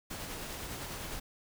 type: noise with tremolo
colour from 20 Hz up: pink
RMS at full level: -40 dBFS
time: 0.1-1.2 s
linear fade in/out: 10 ms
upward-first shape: sine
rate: 9.9 Hz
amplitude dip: 25%
effects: none